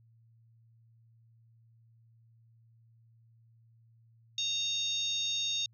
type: harmonic tone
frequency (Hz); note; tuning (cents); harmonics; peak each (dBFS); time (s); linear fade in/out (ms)
923; A#5; -17; 3 / 4 / 5 / 6 / 7; -41 / -31 / -45 / -43 / -40; 4.38-5.66; 2
effects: added 114 Hz sine -60 dBFS peak until 5.73 s